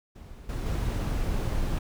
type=noise with level steps; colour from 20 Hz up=brown; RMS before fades=-44 / -31 / -28 dBFS; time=0.15-1.79 s; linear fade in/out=10 ms; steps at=0.49 / 0.66 s; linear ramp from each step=2 ms; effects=none